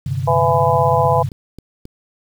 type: chord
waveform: sine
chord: G suspended fourth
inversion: none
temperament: equal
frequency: 98 / 130.81 / 146.83 Hz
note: G2 / C3 / D3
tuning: 0 / 0 / 0 cents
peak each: -24 / -21 / -24 dBFS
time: 0.06-1.29 s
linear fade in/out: 5 ms
type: harmonic tone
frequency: 167.1 Hz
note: E3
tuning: 24 cents sharp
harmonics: 3 / 4 / 5 / 6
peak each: -18 / -18 / -18 / -18 dBFS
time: 0.27-1.23 s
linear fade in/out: 10 ms
type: click train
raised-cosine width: 3 ms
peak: -22 dBFS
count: 4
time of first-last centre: 1.05-1.854 s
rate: 3.73 Hz
effects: 7-bit